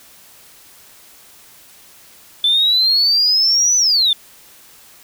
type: exponential two-way sweep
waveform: sine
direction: up then down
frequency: 3497 to 6050 to 3497 Hz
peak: -10 dBFS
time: 2.44-4.13 s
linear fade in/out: 2 ms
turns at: 3.77 s
effects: tanh soft clip ceiling -7 dBFS + white hiss -45 dBFS RMS until 5.03 s